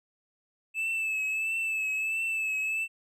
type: tone with vibrato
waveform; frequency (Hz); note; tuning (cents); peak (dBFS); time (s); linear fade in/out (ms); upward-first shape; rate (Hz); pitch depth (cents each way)
triangle; 2620; E7; -11; -26; 0.74-2.88; 50; triangle; 1.5; 44
effects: none